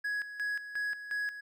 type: tone with tremolo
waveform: triangle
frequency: 1671 Hz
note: G#6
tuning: 10 cents sharp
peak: -29 dBFS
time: 0.04-1.41 s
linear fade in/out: 10 ms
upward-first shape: square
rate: 2.8 Hz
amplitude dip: 70%
effects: none